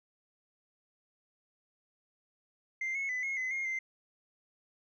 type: tone with pitch steps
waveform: sine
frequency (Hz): 2090 / 2187 / 2005 / 2161 / 2033 / 2137 / 2081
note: C7 / C#7 / B6 / C#7 / B6 / C7 / C7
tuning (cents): -2 / -24 / +26 / -45 / +50 / +36 / -10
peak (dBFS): -30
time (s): 2.81-3.79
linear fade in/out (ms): 5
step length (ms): 140
effects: tanh soft clip ceiling -30 dBFS